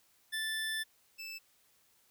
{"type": "tone pair in turn", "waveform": "25% pulse", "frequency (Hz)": [1760, 2637], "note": ["A6", "E7"], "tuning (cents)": [0, 0], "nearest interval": "perfect fifth", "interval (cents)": 700, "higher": "second", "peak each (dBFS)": [-30, -38], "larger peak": "first", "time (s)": [[0.32, 0.84], [1.18, 1.39]], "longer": "first", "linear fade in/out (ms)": 20, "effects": ["white hiss -69 dBFS RMS until 2.1 s"]}